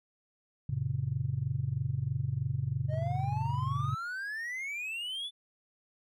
sine chord, F# major, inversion none, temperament just, 92.5 / 115.62 / 138.75 Hz, F#2 / A#2 / C#3, 0 / -14 / +2 cents, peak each -37 / -33 / -32 dBFS, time 0.69-3.95 s, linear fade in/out 5 ms
triangle exponential sweep, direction up, 602 to 3520 Hz, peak -33 dBFS, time 2.88-5.31 s, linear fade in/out 50 ms
effects tanh soft clip ceiling -19 dBFS

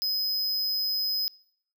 square tone, 5050 Hz, D#8, 25 cents sharp, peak -26 dBFS, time 0.02-1.28 s, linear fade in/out 0 ms, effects noise-tail reverb RT60 0.6 s tail -22 dB re dry

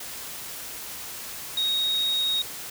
sine tone in noise, 3760 Hz, A#7, 14 cents sharp, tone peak -22 dBFS, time 1.57-2.42 s, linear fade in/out 5 ms, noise white, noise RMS -37 dBFS, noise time 0-2.7 s, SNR +12 dB, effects none

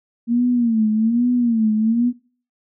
sine tone with vibrato, 230.3 Hz, A#3, 21 cents flat, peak -14 dBFS, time 0.27-2.13 s, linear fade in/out 50 ms, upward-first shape sine, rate 1.2 Hz, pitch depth 120 cents each way, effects noise-tail reverb RT60 0.4 s tail -17 dB re dry

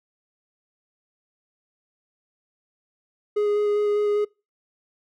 triangle tone with vibrato, 415.3 Hz, G#4, in tune, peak -17 dBFS, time 3.36-4.25 s, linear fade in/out 10 ms, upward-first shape square, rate 5 Hz, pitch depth 8 cents each way, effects noise-tail reverb RT60 0.3 s tail -26 dB re dry

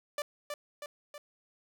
sawtooth tone with echo, 587.3 Hz, D5, in tune, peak -28 dBFS, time 0.18-0.22 s, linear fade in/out 2 ms, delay 320 ms, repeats 3, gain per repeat -4 dB, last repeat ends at 1.18 s, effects none

